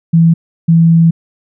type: tone pair in turn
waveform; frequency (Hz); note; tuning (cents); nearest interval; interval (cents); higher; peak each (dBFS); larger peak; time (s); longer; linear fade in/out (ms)
sine; 165.6 / 165.6; E3 / E3; +8 / +8; unison; 0; neither; -4; neither; 0.13-0.34 / 0.68-1.11; second; 10
effects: none